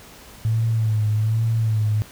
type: tone with vibrato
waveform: sine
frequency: 110 Hz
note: A2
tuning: in tune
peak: -17 dBFS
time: 0.45-2.02 s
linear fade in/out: 0 ms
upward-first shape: sine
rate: 1.2 Hz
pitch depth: 56 cents each way
effects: pink hiss -44 dBFS RMS until 2.11 s

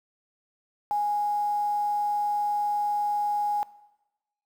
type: tone with quantisation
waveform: sine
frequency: 828 Hz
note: G#5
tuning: 5 cents flat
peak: -23 dBFS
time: 0.91-3.63 s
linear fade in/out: 0 ms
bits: 8
effects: noise-tail reverb RT60 1.0 s tail -19 dB re dry

